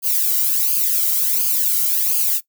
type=noise with flanger; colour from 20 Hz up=violet; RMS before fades=-18 dBFS; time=0.02-2.41 s; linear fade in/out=50 ms; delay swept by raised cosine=0.53 to 1.18 ms; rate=1.4 Hz; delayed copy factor=-0.8; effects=noise-tail reverb RT60 0.1 s tail -19 dB re dry